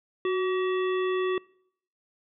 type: harmonic tone with a mistuned harmonic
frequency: 380.7 Hz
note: F#4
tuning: 49 cents sharp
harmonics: 1 / 3 / 5 / 7 / 9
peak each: -24 / -34 / -38 / -41 / -43 dBFS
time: 0.25-1.38 s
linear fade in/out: 2 ms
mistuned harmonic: 1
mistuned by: -50 cents
effects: noise-tail reverb RT60 0.7 s tail -25 dB re dry